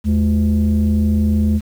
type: tone pair together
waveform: sine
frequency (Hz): 79.75 / 212.9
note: D#2 / G#3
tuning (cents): +43 / +43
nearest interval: octave + perfect fourth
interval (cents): 1700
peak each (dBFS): -13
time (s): 0.04-1.61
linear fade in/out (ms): 50
effects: tanh soft clip ceiling -9 dBFS + 7-bit